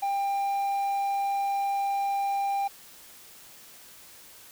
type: tone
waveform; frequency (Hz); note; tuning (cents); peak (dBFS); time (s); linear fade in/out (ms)
triangle; 795; G5; +24; -23; 0.02-2.68; 10
effects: white hiss -50 dBFS RMS until 4.51 s